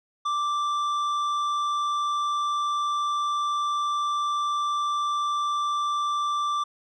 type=tone with tanh clipping; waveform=triangle; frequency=1174.7 Hz; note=D6; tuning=in tune; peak=-25 dBFS; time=0.25-6.64 s; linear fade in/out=10 ms; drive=13 dB; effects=none